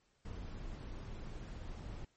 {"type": "noise", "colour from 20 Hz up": "brown", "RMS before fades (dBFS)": -45, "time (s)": [0.25, 2.05], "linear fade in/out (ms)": 5, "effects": ["pink hiss -75 dBFS RMS until 2.16 s", "MP3 32 kbps"]}